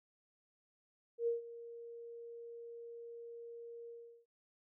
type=tone with ADSR envelope; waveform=sine; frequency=467.7 Hz; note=A#4; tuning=6 cents sharp; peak=-30 dBFS; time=1.18-4.26 s; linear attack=92 ms; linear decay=140 ms; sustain=-17 dB; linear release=370 ms; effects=none